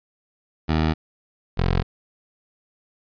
15% pulse tone pair in turn, 78.9 / 44.13 Hz, D#2 / F1, +25 / +19 cents, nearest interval minor seventh, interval 1006 cents, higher first, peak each -12 / -12 dBFS, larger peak neither, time 0.68-0.94 / 1.57-1.83 s, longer neither, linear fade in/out 20 ms, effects resampled to 11025 Hz

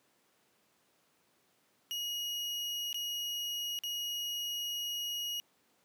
35% pulse tone with dropouts, 2888 Hz, F#7, 43 cents flat, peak -33 dBFS, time 1.91-5.4 s, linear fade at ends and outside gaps 0 ms, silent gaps 2.929-2.944 / 3.789-3.836 s, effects pink hiss -71 dBFS RMS until 5.84 s + high-pass 200 Hz 12 dB/octave

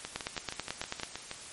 two click trains, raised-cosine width 0.2 ms, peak -19 / -15 dBFS, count 9 / 9, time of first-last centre 0.05-1.314 / 0.16-1.033 s, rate 6.33 / 9.16 Hz, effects white hiss -46 dBFS RMS until 1.52 s + MP3 48 kbps

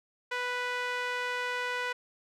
sawtooth tone with band-pass filter, 493.9 Hz, B4, in tune, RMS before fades -33 dBFS, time 0.31-1.93 s, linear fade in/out 10 ms, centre 1800 Hz, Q 1.3, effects none

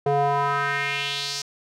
square tone with band-pass filter sweep, 141.8 Hz, C#3, 40 cents sharp, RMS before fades -24 dBFS, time 0.06-1.42 s, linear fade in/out 5 ms, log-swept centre 550 to 5600 Hz, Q 2.8, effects none

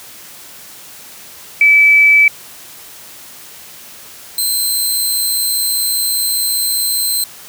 sine / 10% pulse tone pair in turn, 2304 / 4105 Hz, D7 / C8, -34 / -34 cents, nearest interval minor seventh, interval 1000 cents, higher second, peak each -5 / -7 dBFS, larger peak first, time 1.61-2.28 / 4.38-7.24 s, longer second, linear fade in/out 2 ms, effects white hiss -36 dBFS RMS until 7.48 s + high-pass 60 Hz 12 dB/octave

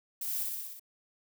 violet noise with echo, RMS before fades -36 dBFS, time 0.21-0.43 s, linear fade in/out 5 ms, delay 61 ms, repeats 6, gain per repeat -2 dB, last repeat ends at 0.796 s, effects none

